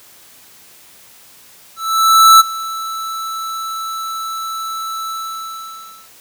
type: tone with ADSR envelope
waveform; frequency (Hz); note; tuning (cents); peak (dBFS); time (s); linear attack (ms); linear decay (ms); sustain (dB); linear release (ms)
square; 1318.5; E6; 0; -3; 1.76-6.1; 640; 21; -19; 1000
effects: white hiss -44 dBFS RMS until 6.2 s + high-pass 60 Hz 12 dB/octave